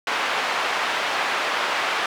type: band-pass noise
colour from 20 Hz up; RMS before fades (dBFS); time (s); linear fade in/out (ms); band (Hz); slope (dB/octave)
pink; -24; 0.07-2.06; 2; 810 to 2800; 12
effects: none